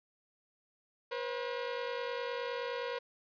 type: tone pair together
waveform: sawtooth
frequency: 483.3 / 533 Hz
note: B4 / C5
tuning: -38 / +32 cents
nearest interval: major second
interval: 170 cents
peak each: -33 / -36 dBFS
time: 1.11-2.99 s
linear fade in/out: 10 ms
effects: resampled to 11025 Hz + 10-bit